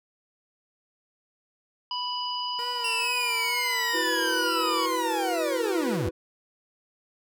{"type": "harmonic tone", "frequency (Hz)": 987.8, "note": "B5", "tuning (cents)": 0, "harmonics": [1, 3, 5], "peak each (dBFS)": [-31, -33, -34], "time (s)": [1.91, 4.86], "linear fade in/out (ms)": 2}
{"type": "tone with vibrato", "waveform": "15% pulse", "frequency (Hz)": 472.2, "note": "A#4", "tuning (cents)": 22, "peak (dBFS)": -30, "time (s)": [2.59, 5.96], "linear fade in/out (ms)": 0, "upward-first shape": "sine", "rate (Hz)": 2.2, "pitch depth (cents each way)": 61}
{"type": "linear sweep", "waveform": "40% pulse", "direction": "down", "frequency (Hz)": [2761, 73.7], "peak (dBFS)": -26, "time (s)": [2.84, 6.09], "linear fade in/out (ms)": 5}
{"type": "chord", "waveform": "triangle", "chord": "E suspended second", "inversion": "none", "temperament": "equal", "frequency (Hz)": [329.6, 370, 493.9], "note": ["E4", "F#4", "B4"], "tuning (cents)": [0, 0, 0], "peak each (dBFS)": [-30, -32, -30], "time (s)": [3.93, 6.11], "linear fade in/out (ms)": 20}
{"effects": []}